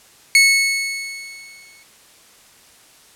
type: tone with exponential decay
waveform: sawtooth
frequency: 2200 Hz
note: C#7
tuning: 14 cents flat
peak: -4 dBFS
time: 0.35-1.83 s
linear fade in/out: 1 ms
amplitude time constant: 320 ms
effects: white hiss -49 dBFS RMS until 3.15 s + low-pass 11000 Hz 12 dB/octave